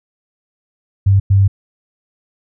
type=tone bursts at uneven times; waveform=sine; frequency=98.1 Hz; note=G2; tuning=2 cents sharp; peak=-7 dBFS; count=2; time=1.06-1.2 / 1.3-1.48 s; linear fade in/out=10 ms; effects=none